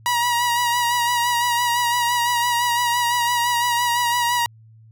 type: tone with vibrato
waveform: sawtooth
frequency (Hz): 960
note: B5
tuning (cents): -49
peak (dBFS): -14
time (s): 0.06-4.46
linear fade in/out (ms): 0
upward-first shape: sine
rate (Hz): 5.9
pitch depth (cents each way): 33
effects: added 111 Hz sine -45 dBFS peak until 4.91 s